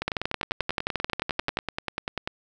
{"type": "two click trains", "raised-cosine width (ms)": 0.3, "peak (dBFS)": [-9, -12], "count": [18, 24], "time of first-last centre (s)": [[0.08, 1.571], [0.02, 2.275]], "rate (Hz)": [11.4, 10.2], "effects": []}